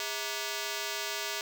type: ring-modulated tone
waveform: 5% pulse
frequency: 527 Hz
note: C5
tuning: 12 cents sharp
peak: -18 dBFS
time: 0-1.41 s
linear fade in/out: 2 ms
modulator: 117 Hz
effects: none